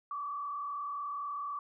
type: tone with frequency modulation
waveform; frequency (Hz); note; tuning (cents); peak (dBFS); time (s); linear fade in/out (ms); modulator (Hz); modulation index
sine; 1151; D6; -35; -35; 0.11-1.59; 2; 36.2; 0.94
effects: none